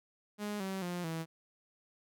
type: tone with pitch steps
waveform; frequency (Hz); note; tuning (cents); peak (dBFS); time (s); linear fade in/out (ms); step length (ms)
sawtooth; 207.7 / 191.57 / 176.68 / 162.96; G#3 / G3 / F3 / E3; 0 / -40 / +20 / -20; -32; 0.38-1.26; 50; 220
effects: none

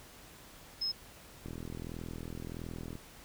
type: tone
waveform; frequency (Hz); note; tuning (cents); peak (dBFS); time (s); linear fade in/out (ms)
sine; 5160; E8; -38; -31; 0.81-0.92; 10
type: click train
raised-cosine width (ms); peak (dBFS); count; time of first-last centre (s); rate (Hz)
3; -29; 63; 1.46-2.954; 41.5
effects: pink hiss -54 dBFS RMS until 3.24 s

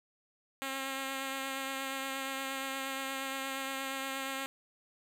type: tone with vibrato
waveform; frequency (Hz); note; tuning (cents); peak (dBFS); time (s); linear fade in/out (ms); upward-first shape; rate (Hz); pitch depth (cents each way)
5% pulse; 269.1; C4; +49; -24; 0.62-4.46; 0; triangle; 8.5; 19
effects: none

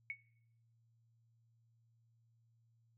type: tone with exponential decay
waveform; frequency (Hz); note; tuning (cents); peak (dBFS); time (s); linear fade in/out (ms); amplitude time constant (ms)
sine; 2217; C#7; 0; -35; 0.1-0.19; 1; 18
effects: noise-tail reverb RT60 0.7 s tail -19 dB re dry + added 115 Hz sine -70 dBFS peak until 2.97 s

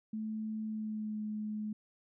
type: tone with pitch glide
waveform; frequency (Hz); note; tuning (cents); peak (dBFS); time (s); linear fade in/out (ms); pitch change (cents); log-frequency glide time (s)
sine; 217.5 to 213; A3 to G#3; -20 to +44; -35; 0.13-1.73; 5; -36; 0.65-1.21
effects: none

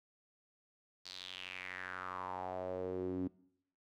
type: tone with band-pass filter sweep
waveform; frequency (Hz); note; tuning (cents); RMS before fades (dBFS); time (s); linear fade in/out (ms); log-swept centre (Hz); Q
sawtooth; 92.2; F#2; -6; -42; 1.05-3.28; 10; 4600 to 270; 4.5
effects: noise-tail reverb RT60 0.7 s tail -21 dB re dry

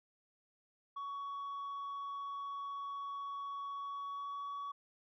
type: tone with pitch glide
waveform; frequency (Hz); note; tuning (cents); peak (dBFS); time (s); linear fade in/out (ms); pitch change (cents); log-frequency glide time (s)
sine; 1121 to 1130.1; C#6 to C#6; +19 to +33; -37; 0.96-4.72; 10; +14; 3.75-4.53
effects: tanh soft clip ceiling -39 dBFS

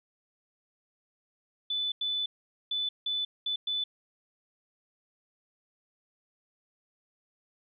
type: tone bursts at uneven times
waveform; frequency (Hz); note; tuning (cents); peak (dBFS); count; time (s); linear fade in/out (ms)
sine; 3494; A7; -13; -28; 6; 1.7-1.92 / 2.01-2.26 / 2.71-2.89 / 3.06-3.25 / 3.46-3.56 / 3.67-3.84; 5
effects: none

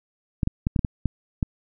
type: clicks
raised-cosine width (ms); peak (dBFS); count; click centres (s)
5; -9; 8; 0.432 / 0.474 / 0.669 / 0.762 / 0.792 / 0.848 / 1.057 / 1.428
effects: none

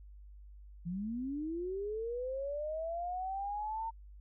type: linear sweep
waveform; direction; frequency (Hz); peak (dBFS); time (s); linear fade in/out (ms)
sine; up; 164 to 915; -35; 0.85-3.91; 20
effects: added 50 Hz sine -50 dBFS peak until 4.2 s

